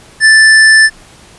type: tone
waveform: square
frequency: 1760 Hz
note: A6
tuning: in tune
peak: -3 dBFS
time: 0.2-0.9 s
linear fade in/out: 50 ms
effects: pink hiss -39 dBFS RMS until 1.38 s + resampled to 24000 Hz